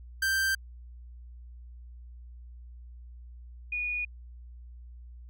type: tone pair in turn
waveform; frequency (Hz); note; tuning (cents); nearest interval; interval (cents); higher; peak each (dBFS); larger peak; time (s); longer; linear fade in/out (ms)
45% pulse / sine; 1568 / 2457; G6 / D#7; 0 / -22; minor sixth; 778; second; -25 / -29; first; 0.22-0.55 / 3.72-4.05; neither; 5
effects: added 60 Hz sine -44 dBFS peak until 5.29 s